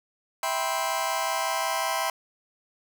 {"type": "chord", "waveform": "sawtooth", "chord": "C major seventh", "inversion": "first", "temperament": "just", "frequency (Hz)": [654.1, 784.9, 981.1, 1046.5], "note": ["E5", "G5", "B5", "C6"], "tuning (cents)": [-14, 2, -12, 0], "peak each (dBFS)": -27, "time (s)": [0.43, 2.1], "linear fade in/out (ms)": 2, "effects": []}